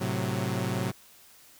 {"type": "chord", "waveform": "sawtooth", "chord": "F# diminished", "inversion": "first", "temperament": "equal", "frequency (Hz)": [110, 130.81, 185], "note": ["A2", "C3", "F#3"], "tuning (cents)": [0, 0, 0], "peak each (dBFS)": -28, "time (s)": [0, 0.92], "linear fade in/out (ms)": 20, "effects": ["white hiss -55 dBFS RMS until 1.59 s"]}